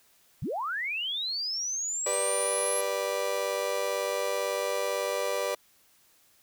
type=linear sweep; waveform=sine; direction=up; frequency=82 to 11250 Hz; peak=-29 dBFS; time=0.42-2.81 s; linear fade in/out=5 ms
type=chord; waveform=35% pulse; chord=G major; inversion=none; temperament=just; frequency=392 / 490 / 588 Hz; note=G4 / B4 / D5; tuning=0 / -14 / +2 cents; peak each=-35 / -30 / -29 dBFS; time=2.06-5.55 s; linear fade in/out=5 ms
effects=white hiss -63 dBFS RMS until 6.42 s